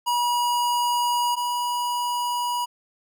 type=tone pair in turn; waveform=square; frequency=965 / 969.9 Hz; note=B5 / B5; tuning=-40 / -32 cents; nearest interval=unison; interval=8 cents; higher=second; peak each=-21 / -24 dBFS; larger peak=first; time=0.06-1.36 / 1.36-2.66 s; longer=neither; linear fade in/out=20 ms; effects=none